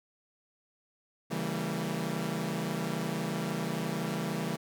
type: chord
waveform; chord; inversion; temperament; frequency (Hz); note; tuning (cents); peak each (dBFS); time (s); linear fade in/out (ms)
sawtooth; C# diminished seventh; none; equal with one note detuned; 138.59 / 164.81 / 196 / 228.4; C#3 / E3 / G3 / Bb3; 0 / 0 / 0 / -35; -36 / -31 / -33 / -33; 1.3-4.57; 20
effects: none